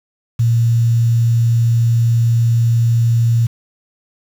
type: tone with quantisation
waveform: sine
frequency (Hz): 116.54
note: A#2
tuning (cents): 0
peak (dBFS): -10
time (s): 0.39-3.47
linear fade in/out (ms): 10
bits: 6
effects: none